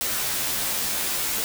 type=noise with comb filter; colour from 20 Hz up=white; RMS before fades=-26 dBFS; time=0.01-1.44 s; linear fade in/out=0 ms; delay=12 ms; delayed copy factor=-0.85; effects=none